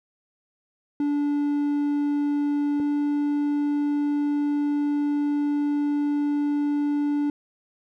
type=tone pair in turn; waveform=triangle; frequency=290 / 291.1 Hz; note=D4 / D4; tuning=-22 / -15 cents; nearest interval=unison; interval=7 cents; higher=second; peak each=-19 dBFS; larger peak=neither; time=1-2.8 / 2.8-7.3 s; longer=second; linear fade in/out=2 ms; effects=none